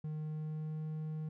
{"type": "tone with pitch glide", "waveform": "triangle", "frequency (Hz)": [153.9, 155.69], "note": ["D#3", "D#3"], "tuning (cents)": [-19, 1], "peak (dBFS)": -35, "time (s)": [0.04, 1.29], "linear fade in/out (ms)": 5, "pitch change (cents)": 20, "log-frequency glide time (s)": [0.15, 0.84], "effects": []}